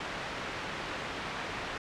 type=low-pass noise; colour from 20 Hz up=white; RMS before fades=-38 dBFS; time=0-1.78 s; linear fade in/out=5 ms; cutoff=2100 Hz; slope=12 dB/octave; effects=low-pass 8000 Hz 12 dB/octave